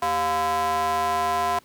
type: ring-modulated tone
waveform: square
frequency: 155.56 Hz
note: D#3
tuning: in tune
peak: -19 dBFS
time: 0.02-1.59 s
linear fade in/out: 5 ms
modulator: 860 Hz
effects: pink hiss -56 dBFS RMS until 1.64 s + high-pass 80 Hz 12 dB/octave